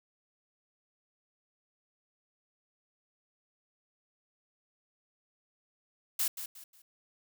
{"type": "noise with echo", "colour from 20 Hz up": "blue", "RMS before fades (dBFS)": -30, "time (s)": [6.19, 6.28], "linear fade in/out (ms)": 5, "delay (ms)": 180, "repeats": 3, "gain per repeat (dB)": -10, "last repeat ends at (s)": 6.82, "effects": []}